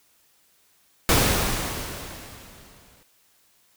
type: noise with exponential decay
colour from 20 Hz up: pink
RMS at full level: -17 dBFS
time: 1.09-3.03 s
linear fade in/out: 1 ms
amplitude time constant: 420 ms
effects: white hiss -62 dBFS RMS until 3.76 s